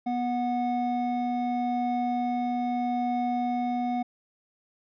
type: tone pair together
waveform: triangle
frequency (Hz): 244.4 / 732.4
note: B3 / F#5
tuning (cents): -18 / -18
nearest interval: octave + perfect fifth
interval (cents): 1900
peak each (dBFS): -26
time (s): 0.06-4.03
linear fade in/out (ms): 10
effects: resampled to 11025 Hz